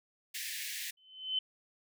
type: high-pass noise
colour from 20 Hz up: pink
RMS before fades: -40 dBFS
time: 0.34-0.91 s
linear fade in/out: 10 ms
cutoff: 1700 Hz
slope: 96 dB/octave
type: tone with exponential growth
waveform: sine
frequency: 3052 Hz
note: G7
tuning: 47 cents flat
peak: -27 dBFS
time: 0.97-1.39 s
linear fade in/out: 5 ms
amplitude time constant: 91 ms
effects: none